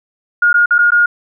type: tone with dropouts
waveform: sine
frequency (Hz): 1428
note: F6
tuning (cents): +38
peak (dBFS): -7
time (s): 0.42-1.06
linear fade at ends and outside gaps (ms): 5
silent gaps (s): 0.53-0.541 / 0.659-0.707 / 0.783-0.788 / 0.906-0.919
effects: none